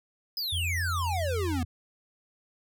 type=exponential sweep; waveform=square; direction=down; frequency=5130 to 234.7 Hz; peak=-30 dBFS; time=0.37-1.63 s; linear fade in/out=2 ms
type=tone; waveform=sine; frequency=86.7 Hz; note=F2; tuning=12 cents flat; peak=-29 dBFS; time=0.52-1.65 s; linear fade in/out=10 ms
effects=none